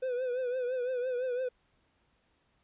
triangle tone with vibrato, 502 Hz, B4, 28 cents sharp, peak -28 dBFS, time 0.02-1.49 s, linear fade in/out 10 ms, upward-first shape triangle, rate 5.9 Hz, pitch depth 80 cents each way, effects pink hiss -72 dBFS RMS until 2.63 s + resampled to 8000 Hz

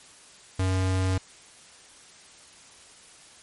square tone, 93.7 Hz, F#2, 22 cents sharp, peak -23 dBFS, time 0.59-1.18 s, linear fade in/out 5 ms, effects white hiss -51 dBFS RMS until 3.42 s + MP3 48 kbps

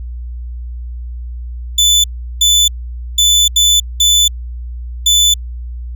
30% pulse tone bursts at uneven times, 3500 Hz, A7, 10 cents flat, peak -5 dBFS, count 6, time 1.78-2.04 / 2.41-2.68 / 3.18-3.48 / 3.56-3.8 / 4-4.28 / 5.06-5.34 s, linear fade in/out 5 ms, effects added 60 Hz sine -22 dBFS peak until 5.95 s

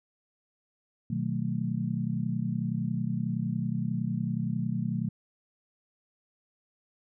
sine chord, B dominant seventh, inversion none, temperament just, 123.47 / 154.34 / 185.21 / 222.2 Hz, B2 / D#3 / F#3 / A3, 0 / -14 / +2 / +17 cents, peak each -33 dBFS, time 1.1-5.09 s, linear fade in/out 5 ms, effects none

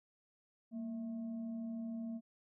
sine tone with frequency modulation, 230 Hz, A#3, 23 cents flat, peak -39 dBFS, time 0.71-2.21 s, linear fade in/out 50 ms, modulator 427 Hz, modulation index 0.32, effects none

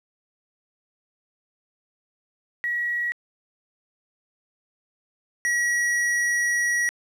sine / square tone pair in turn, 1918 / 1918 Hz, A#6 / A#6, +49 / +49 cents, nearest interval unison, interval 0 cents, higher neither, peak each -23 / -21 dBFS, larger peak second, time 2.64-3.12 / 5.45-6.89 s, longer second, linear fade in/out 0 ms, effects low-pass 10000 Hz 12 dB/octave + 9-bit

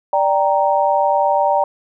sine chord, G minor, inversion second, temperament equal, 587.3 / 784 / 932.3 Hz, D5 / G5 / Bb5, 0 / 0 / 0 cents, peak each -17 dBFS, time 0.13-1.64 s, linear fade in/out 2 ms, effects none

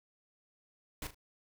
pink noise with echo, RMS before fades -40 dBFS, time 1.02-1.07 s, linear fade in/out 2 ms, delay 38 ms, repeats 2, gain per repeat -11 dB, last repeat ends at 1.146 s, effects none

